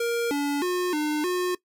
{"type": "tone with pitch steps", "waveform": "square", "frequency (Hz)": [469.3, 286.3, 360, 301.6, 360.8], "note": ["A#4", "D4", "F#4", "D4", "F#4"], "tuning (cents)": [12, -44, -47, 46, -44], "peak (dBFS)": -24, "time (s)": [0, 1.55], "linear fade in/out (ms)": 5, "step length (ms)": 310, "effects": ["noise-tail reverb RT60 0.1 s tail -19 dB re dry"]}